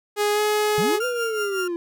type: tone with pitch glide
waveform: sawtooth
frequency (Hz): 415.3 to 421.8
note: G#4 to G#4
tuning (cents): 0 to +27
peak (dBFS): -15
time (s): 0.16-1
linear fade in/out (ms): 50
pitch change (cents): +27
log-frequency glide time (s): 0.33-0.4
type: linear two-way sweep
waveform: triangle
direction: up then down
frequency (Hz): 137.8 to 504 to 336.5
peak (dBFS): -22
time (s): 0.78-1.76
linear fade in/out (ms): 0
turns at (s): 1.05
type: tone with tremolo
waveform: 35% pulse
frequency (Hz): 1396.9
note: F6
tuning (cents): 0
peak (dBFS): -22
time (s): 1-1.68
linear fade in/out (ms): 5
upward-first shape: triangle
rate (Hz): 5.4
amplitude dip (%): 70
effects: none